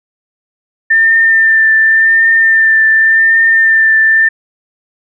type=tone with vibrato; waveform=sine; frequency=1792 Hz; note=A6; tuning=31 cents sharp; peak=-5 dBFS; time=0.9-4.29 s; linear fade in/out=10 ms; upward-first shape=triangle; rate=0.89 Hz; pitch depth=22 cents each way; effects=none